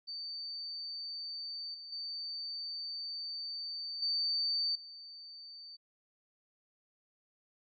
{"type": "tone with level steps", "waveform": "sine", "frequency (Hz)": 4581, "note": "D8", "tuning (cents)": -44, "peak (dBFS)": [-39, -45, -38, -30, -47], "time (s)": [0.07, 5.77], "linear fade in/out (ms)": 20, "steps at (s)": [1.74, 1.92, 4.02, 4.75], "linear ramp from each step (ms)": 5, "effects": []}